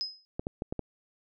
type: tone with exponential decay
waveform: sine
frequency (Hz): 5070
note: D#8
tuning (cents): +32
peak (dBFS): -27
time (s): 0.01-0.25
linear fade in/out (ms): 0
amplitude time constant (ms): 52
type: clicks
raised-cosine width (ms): 2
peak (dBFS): -19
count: 5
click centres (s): 0.395 / 0.469 / 0.621 / 0.725 / 0.793
effects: none